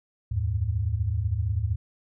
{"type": "tone cluster", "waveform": "sine", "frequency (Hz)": [77.4, 90.1, 105.8], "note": ["D#2", "F#2", "G#2"], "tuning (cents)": [-9, -45, 33], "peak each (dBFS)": [-28, -31, -26], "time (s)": [0.31, 1.76], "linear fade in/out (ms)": 10, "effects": []}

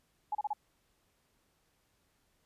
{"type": "tone bursts", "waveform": "sine", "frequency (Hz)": 840, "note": "G#5", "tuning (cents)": 19, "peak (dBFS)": -30, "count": 4, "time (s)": [0.32, 0.533], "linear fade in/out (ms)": 5, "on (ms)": 30, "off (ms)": 31, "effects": ["pink hiss -74 dBFS RMS until 2.45 s", "resampled to 32000 Hz"]}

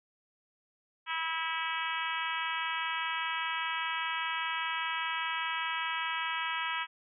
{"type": "harmonic tone", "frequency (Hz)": 325, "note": "E4", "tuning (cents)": -24, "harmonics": [3, 4, 5, 6, 7, 8, 9, 10], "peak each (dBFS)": [-37, -38, -39, -40, -40, -41, -42, -42], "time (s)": [1.06, 6.87], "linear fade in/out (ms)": 50, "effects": []}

